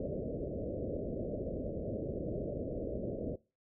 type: low-pass noise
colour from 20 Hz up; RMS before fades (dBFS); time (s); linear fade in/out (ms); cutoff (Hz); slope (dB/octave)
white; -38; 0-3.36; 5; 620; 96
effects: noise-tail reverb RT60 0.3 s tail -21 dB re dry